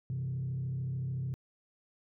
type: tone with frequency modulation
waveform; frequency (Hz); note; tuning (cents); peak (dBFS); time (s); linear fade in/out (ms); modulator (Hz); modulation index
sine; 130; C3; -11; -31; 0.1-1.34; 0; 33.6; 0.6
effects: tanh soft clip ceiling -29 dBFS